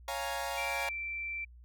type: chord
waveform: sawtooth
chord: Bb minor seventh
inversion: first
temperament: equal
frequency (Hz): 554.4 / 698.5 / 830.6 / 932.3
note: Db5 / F5 / Ab5 / Bb5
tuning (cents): 0 / 0 / 0 / 0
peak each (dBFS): -36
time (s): 0.08-0.89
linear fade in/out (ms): 2
type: tone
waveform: sine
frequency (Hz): 2342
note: D7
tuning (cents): -5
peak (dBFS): -35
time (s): 0.57-1.45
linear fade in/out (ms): 10
effects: added 60 Hz sine -51 dBFS peak until 1.64 s